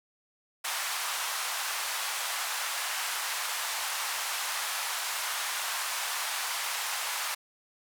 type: band-pass noise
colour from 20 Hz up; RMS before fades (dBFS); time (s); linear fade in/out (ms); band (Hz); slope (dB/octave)
pink; -33; 0.64-7.35; 10; 830 to 14000; 24
effects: none